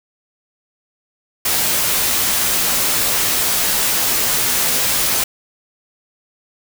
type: noise with comb filter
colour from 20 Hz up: white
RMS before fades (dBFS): -17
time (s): 1.45-5.24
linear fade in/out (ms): 5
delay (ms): 14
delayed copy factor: -0.5
effects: none